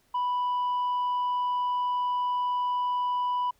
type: tone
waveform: sine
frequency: 987.8 Hz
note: B5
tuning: in tune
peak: -22 dBFS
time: 0.14-3.51 s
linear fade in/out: 10 ms
effects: tanh soft clip ceiling -24 dBFS + pink hiss -67 dBFS RMS until 3.59 s